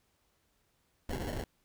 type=noise with sample-and-hold; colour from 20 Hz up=pink; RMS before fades=-37 dBFS; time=1.09-1.44 s; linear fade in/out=2 ms; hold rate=1225 Hz; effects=pink hiss -74 dBFS RMS until 1.64 s